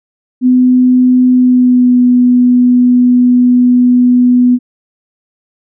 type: tone with pitch glide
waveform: sine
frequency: 252.1 to 247.3 Hz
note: B3 to B3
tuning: +36 to +3 cents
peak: -4 dBFS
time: 0.41-4.59 s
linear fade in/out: 50 ms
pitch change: -33 cents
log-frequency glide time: 1.32-1.99 s
effects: none